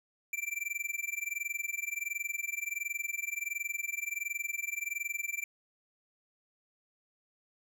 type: tone with amplitude modulation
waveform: square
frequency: 2349 Hz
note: D7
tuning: in tune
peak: -31 dBFS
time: 0.33-5.44 s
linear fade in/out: 2 ms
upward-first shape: sine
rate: 21.4 Hz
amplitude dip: 95%
effects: none